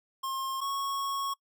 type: tone pair in turn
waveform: square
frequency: 1069 / 1101.6 Hz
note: C6 / C#6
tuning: +37 / -11 cents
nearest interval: minor second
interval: 52 cents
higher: second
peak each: -32 / -31 dBFS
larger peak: second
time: 0.23-0.61 / 0.61-1.34 s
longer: second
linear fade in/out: 10 ms
effects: noise-tail reverb RT60 0.1 s tail -25 dB re dry